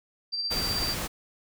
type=tone with tremolo; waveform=sine; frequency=4698 Hz; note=D8; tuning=in tune; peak=-26 dBFS; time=0.32-0.95 s; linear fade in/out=20 ms; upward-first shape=sine; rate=16 Hz; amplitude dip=40%
type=noise; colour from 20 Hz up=pink; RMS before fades=-32 dBFS; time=0.5-1.08 s; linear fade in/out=20 ms
effects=none